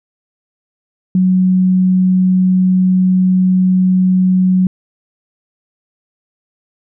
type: tone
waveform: sine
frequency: 185 Hz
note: F#3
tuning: in tune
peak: -8 dBFS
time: 1.15-4.67 s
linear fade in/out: 2 ms
effects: none